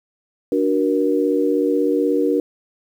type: chord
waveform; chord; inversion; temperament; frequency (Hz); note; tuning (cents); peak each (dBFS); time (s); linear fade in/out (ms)
sine; D augmented; none; equal with one note detuned; 293.7 / 370 / 472.7; D4 / F#4 / A#4; 0 / 0 / +24; -19 / -21 / -19; 0.52-2.4; 2
effects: 8-bit